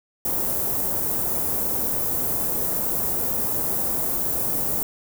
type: band-stop noise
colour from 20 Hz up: white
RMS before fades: -24 dBFS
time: 0.25-4.83 s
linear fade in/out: 2 ms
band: 670 to 15000 Hz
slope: 12 dB/octave
effects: none